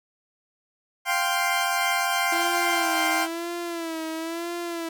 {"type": "chord", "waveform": "20% pulse", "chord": "F suspended second", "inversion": "none", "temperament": "equal", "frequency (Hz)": [698.5, 784, 1046.5], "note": ["F5", "G5", "C6"], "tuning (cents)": [0, 0, 0], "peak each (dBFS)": [-22, -21, -22], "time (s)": [1.05, 3.28], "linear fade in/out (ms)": 50}
{"type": "tone with vibrato", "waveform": "sawtooth", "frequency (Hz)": 332.5, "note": "E4", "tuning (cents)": 15, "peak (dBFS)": -25, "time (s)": [2.32, 4.89], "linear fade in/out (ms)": 5, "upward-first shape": "sine", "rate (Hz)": 1, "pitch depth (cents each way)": 67}
{"effects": []}